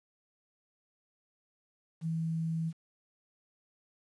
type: tone with quantisation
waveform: sine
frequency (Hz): 162.8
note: E3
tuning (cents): -21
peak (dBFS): -30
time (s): 2.01-2.73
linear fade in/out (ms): 50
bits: 10
effects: resampled to 24000 Hz